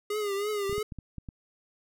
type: tone with vibrato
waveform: square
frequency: 409.8 Hz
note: G#4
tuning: 23 cents flat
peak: -29 dBFS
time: 0.1-0.83 s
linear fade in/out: 5 ms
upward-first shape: triangle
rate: 3.1 Hz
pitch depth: 84 cents each way
type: clicks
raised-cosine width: 5 ms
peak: -27 dBFS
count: 7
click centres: 0.696 / 0.728 / 0.781 / 0.922 / 0.987 / 1.183 / 1.288 s
effects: none